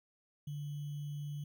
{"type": "tone with sample-and-hold", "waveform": "sine", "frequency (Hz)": 145.9, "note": "D3", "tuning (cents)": -11, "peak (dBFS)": -38, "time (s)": [0.47, 1.44], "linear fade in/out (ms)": 5, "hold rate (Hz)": 3150, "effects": []}